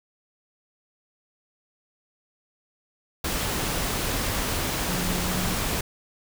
sine tone in noise, 180 Hz, F#3, 47 cents flat, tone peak -30 dBFS, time 4.88-5.55 s, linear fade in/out 5 ms, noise pink, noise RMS -27 dBFS, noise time 3.24-5.81 s, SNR -6 dB, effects none

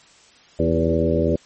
harmonic tone with a mistuned harmonic, 82.41 Hz, E2, in tune, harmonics 1 / 2 / 3 / 4 / 5 / 6 / 7, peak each -24 / -24 / -24 / -24 / -24 / -24 / -24 dBFS, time 0.59-1.36 s, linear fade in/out 5 ms, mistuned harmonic 5, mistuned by -32 cents, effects white hiss -51 dBFS RMS until 1.45 s + MP3 32 kbps

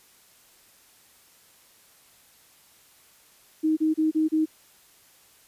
sine tone bursts, 313.7 Hz, D#4, 14 cents sharp, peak -19 dBFS, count 5, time 3.63-4.458 s, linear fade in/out 20 ms, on 140 ms, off 32 ms, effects white hiss -57 dBFS RMS until 5.47 s + resampled to 32000 Hz

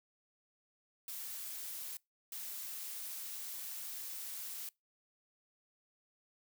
blue noise bursts at uneven times, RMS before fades -44 dBFS, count 2, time 1.08-1.97 / 2.32-4.69 s, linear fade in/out 2 ms, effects noise-tail reverb RT60 0.2 s tail -24 dB re dry

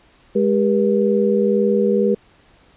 sine tone cluster, 207.1 / 397.6 / 479.7 Hz, G#3 / G4 / A#4, -5 / +25 / +50 cents, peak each -18 dBFS, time 0.35-2.15 s, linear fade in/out 10 ms, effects pink hiss -53 dBFS RMS until 2.76 s + resampled to 8000 Hz

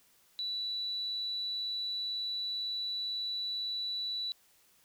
sine tone, 3951 Hz, B7, in tune, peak -33 dBFS, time 0.39-4.32 s, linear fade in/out 0 ms, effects white hiss -66 dBFS RMS until 4.84 s

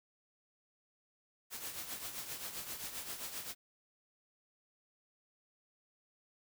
white noise with tremolo, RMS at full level -41 dBFS, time 1.5-3.55 s, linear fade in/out 50 ms, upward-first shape triangle, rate 7.6 Hz, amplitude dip 65%, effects none

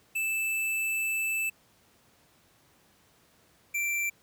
square tone pair in turn, 2637 / 2349 Hz, E7 / D7, 0 / 0 cents, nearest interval major second, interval 200 cents, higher first, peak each -28 dBFS, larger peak neither, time 0.15-1.5 / 3.74-4.1 s, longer first, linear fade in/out 10 ms, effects pink hiss -63 dBFS RMS until 4.22 s + high-pass 80 Hz 12 dB/octave

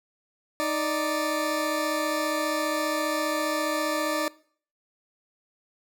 20% pulse tone pair together, 311.1 / 587.3 Hz, D#4 / D5, 0 / 0 cents, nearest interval major seventh, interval 1100 cents, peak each -24 / -22 dBFS, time 0.6-4.28 s, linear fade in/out 0 ms, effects noise-tail reverb RT60 0.5 s tail -21 dB re dry

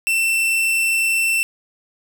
45% pulse tone, 2683 Hz, E7, 30 cents sharp, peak -16 dBFS, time 0.07-1.43 s, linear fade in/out 0 ms, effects none

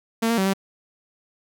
sawtooth tone with pitch steps, 227.2 / 231.8 / 191.4 / 194 Hz, A#3 / A#3 / G3 / G3, -44 / -10 / -41 / -18 cents, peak -15 dBFS, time 0.22-0.536 s, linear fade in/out 10 ms, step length 79 ms, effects none

